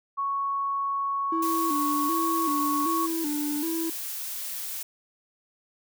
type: tone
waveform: sine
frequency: 1108.7 Hz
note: C#6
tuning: in tune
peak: -25 dBFS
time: 0.17-3.07 s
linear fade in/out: 20 ms
type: tone with vibrato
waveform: triangle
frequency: 311.1 Hz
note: D#4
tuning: in tune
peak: -25 dBFS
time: 1.32-3.9 s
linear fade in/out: 5 ms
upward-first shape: square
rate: 1.3 Hz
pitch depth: 95 cents each way
type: noise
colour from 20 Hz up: blue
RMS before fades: -34 dBFS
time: 1.42-4.83 s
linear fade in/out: 5 ms
effects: none